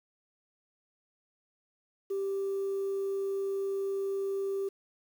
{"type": "tone", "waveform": "sine", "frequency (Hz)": 392, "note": "G4", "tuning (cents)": 0, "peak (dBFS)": -28, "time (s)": [2.1, 4.69], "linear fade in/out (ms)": 10, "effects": ["tanh soft clip ceiling -27 dBFS", "9-bit"]}